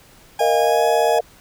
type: tone with pitch glide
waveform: 40% pulse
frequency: 817 to 839.5 Hz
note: G#5 to G#5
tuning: -29 to +18 cents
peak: -20 dBFS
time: 0.39-1.19 s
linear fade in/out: 5 ms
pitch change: +47 cents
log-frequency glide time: 0.55-0.85 s
type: chord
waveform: sine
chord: Bb suspended fourth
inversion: none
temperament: just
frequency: 466.2 / 621.6 / 699.2 Hz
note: Bb4 / Eb5 / F5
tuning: 0 / -2 / +2 cents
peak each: -19 dBFS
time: 0.4-1.21 s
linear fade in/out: 10 ms
effects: pink hiss -49 dBFS RMS until 1.4 s